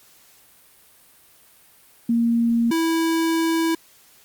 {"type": "tone pair in turn", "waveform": ["sine", "square"], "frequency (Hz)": [233.1, 327.7], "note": ["A#3", "E4"], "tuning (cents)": [0, -10], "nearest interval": "tritone", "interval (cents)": 590, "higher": "second", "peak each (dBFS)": [-16, -19], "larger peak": "first", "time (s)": [[2.09, 2.71], [2.71, 3.75]], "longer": "second", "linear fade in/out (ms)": 5, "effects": ["white hiss -53 dBFS RMS until 4.24 s", "Opus 48 kbps"]}